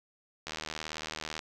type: click train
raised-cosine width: 0.2 ms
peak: -19 dBFS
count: 73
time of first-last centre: 0.47-1.392 s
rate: 78.1 Hz
effects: none